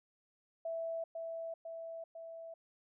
sine tone with echo, 659.3 Hz, E5, in tune, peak -36 dBFS, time 0.65-1.04 s, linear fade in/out 5 ms, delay 500 ms, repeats 3, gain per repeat -3 dB, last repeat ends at 2.54 s, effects none

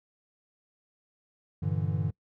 triangle chord, E half-diminished seventh, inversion first, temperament equal, 98 / 116.54 / 146.83 / 164.81 Hz, G2 / Bb2 / D3 / E3, 0 / 0 / 0 / 0 cents, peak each -29 / -33 / -29 / -31 dBFS, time 1.62-2.11 s, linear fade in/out 10 ms, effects noise-tail reverb RT60 0.1 s tail -24 dB re dry

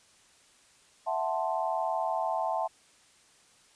sine chord, F# half-diminished seventh, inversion third, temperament equal, 659.3 / 740 / 880 / 1046.5 Hz, E5 / F#5 / A5 / C6, 0 / 0 / 0 / 0 cents, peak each -32 / -33 / -32 / -37 dBFS, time 1.06-2.68 s, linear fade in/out 20 ms, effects white hiss -61 dBFS RMS until 3.75 s + resampled to 22050 Hz

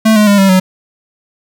square tone with pitch steps, 220 / 211 / 202.4 / 194.19 / 186.28 Hz, A3 / G#3 / G#3 / G3 / F#3, 0 / +28 / -44 / -16 / +12 cents, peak -6 dBFS, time 0.05-0.6 s, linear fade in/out 10 ms, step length 110 ms, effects none

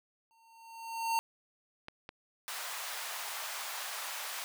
square tone with exponential growth, 911 Hz, A#5, 40 cents flat, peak -27 dBFS, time 0.31-1.19 s, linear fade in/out 0 ms, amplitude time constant 190 ms
clicks, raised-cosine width 0.3 ms, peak -27 dBFS, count 2, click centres 1.884 / 2.091 s
pink high-pass noise, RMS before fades -40 dBFS, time 2.48-4.44 s, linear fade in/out 0 ms, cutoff 750 Hz, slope 24 dB/octave
effects none

